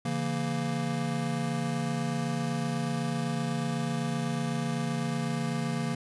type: chord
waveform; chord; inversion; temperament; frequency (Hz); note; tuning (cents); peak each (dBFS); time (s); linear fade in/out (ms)
square; A# diminished; first; just; 139.85 / 167.82 / 233.1; C#3 / E3 / A#3; +16 / +31 / 0; -34 / -34 / -33; 0.05-5.95; 5
effects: resampled to 24000 Hz